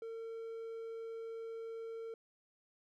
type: tone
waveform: triangle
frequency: 453.8 Hz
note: A#4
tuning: 47 cents flat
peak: -40 dBFS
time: 0.02-2.14 s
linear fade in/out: 2 ms
effects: none